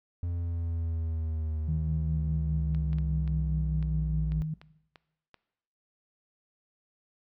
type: linear sweep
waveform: triangle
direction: down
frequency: 86.9 to 58.27 Hz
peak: -27 dBFS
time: 0.23-4.42 s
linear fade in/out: 0 ms
type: tone with tremolo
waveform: sine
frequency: 156.2 Hz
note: D#3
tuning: 7 cents sharp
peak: -27 dBFS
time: 1.68-4.54 s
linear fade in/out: 5 ms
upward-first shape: sine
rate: 4.9 Hz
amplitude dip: 35%
type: clicks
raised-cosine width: 0.3 ms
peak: -33 dBFS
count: 9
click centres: 2.748 / 2.931 / 2.985 / 3.277 / 3.827 / 4.32 / 4.615 / 4.958 / 5.343 s
effects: noise-tail reverb RT60 0.9 s tail -19 dB re dry